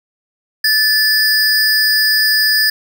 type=tone pair together; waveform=square; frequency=1744 / 4933 Hz; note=A6 / D#8; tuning=-16 / -16 cents; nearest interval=octave + tritone; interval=1800 cents; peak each=-14 dBFS; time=0.64-2.7 s; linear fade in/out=5 ms; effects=none